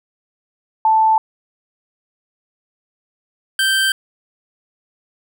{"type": "tone pair in turn", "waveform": ["sine", "25% pulse"], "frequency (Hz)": [880, 1562.6], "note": ["A5", "G6"], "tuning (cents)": [0, -6], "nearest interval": "minor seventh", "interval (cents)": 994, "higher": "second", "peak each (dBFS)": -10, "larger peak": "neither", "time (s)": [[0.85, 1.18], [3.59, 3.92]], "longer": "neither", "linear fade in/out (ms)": 2, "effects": []}